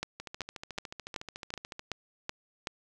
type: two click trains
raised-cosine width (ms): 0.2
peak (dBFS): -23 / -16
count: 23 / 8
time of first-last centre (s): 0.2-1.794 / 0.03-2.672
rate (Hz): 13.8 / 2.65
effects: none